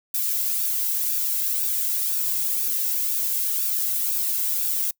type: noise with flanger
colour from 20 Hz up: violet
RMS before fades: -24 dBFS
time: 0.14-4.91 s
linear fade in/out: 5 ms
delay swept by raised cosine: 0.96 to 1.71 ms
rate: 2 Hz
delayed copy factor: -0.5
effects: noise-tail reverb RT60 0.1 s tail -25 dB re dry